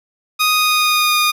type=tone with pitch glide; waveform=15% pulse; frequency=1244.5 to 1223.8 Hz; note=D#6 to D#6; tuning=0 to -29 cents; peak=-6 dBFS; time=0.39-1.32 s; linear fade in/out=20 ms; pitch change=-29 cents; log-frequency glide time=0.53-1.18 s; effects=none